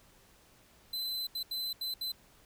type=tone bursts at uneven times; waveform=45% pulse; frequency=4042 Hz; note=B7; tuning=39 cents sharp; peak=-33 dBFS; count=5; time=0.93-1.27 / 1.35-1.43 / 1.51-1.73 / 1.81-1.94 / 2.01-2.12 s; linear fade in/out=5 ms; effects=pink hiss -62 dBFS RMS until 2.45 s